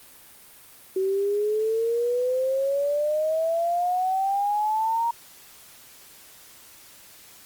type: exponential sweep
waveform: sine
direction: up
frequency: 376.7 to 941 Hz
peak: -21 dBFS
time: 0.96-5.11 s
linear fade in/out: 5 ms
effects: white hiss -49 dBFS RMS until 7.45 s + Opus 32 kbps